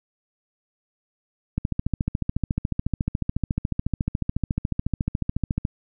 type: click train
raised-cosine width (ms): 5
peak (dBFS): -10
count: 58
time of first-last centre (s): 1.58-5.651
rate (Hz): 14
effects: none